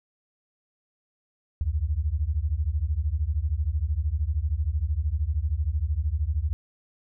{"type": "beating tone pair", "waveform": "sine", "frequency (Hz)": [69.3, 82.3], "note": ["C#2", "E2"], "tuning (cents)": [0, -2], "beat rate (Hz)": 13, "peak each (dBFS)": -26, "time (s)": [1.61, 6.53], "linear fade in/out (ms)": 0, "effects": []}